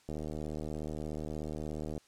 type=click train; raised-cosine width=2 ms; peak=-26 dBFS; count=146; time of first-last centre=0.09-1.978 s; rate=76.8 Hz; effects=white hiss -65 dBFS RMS until 2.07 s + low-pass 8000 Hz 12 dB/octave